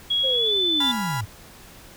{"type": "tone with pitch glide", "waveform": "sine", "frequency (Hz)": [3321, 3510], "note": ["G#7", "A7"], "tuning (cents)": [-1, -5], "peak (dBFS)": -19, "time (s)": [0.1, 0.92], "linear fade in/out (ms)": 10, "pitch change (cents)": 96, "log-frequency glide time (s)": [0.3, 0.55]}
{"type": "linear sweep", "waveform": "sine", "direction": "down", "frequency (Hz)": [542, 90.7], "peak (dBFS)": -26, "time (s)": [0.23, 1.26], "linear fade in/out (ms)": 20}
{"type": "chord", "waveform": "35% pulse", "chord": "F diminished", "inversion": "first", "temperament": "equal", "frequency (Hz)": [830.6, 987.8, 1396.9], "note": ["Ab5", "Cb6", "F6"], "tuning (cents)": [0, 0, 0], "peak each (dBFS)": [-31, -27, -31], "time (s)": [0.8, 1.21], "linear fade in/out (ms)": 5}
{"effects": ["pink hiss -46 dBFS RMS until 1.96 s"]}